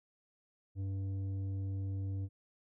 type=tone with tanh clipping; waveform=triangle; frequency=97 Hz; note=G2; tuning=18 cents flat; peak=-36 dBFS; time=0.75-2.29 s; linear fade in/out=50 ms; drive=12 dB; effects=none